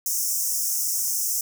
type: high-pass noise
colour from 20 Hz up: pink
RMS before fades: -25 dBFS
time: 0.06-1.41 s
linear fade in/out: 2 ms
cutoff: 5400 Hz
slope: 96 dB/octave
effects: none